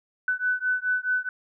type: beating tone pair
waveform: sine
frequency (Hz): 1498 / 1502.7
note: F#6 / F#6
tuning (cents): +21 / +26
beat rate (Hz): 4.7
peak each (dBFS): -26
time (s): 0.28-1.29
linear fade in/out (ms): 2
effects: none